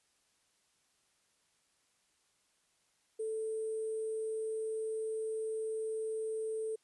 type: tone with sample-and-hold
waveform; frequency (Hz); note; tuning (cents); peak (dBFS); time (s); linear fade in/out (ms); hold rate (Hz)
sine; 439.9; A4; 0; -34; 3.19-6.76; 10; 8820
effects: white hiss -74 dBFS RMS until 6.83 s + resampled to 24000 Hz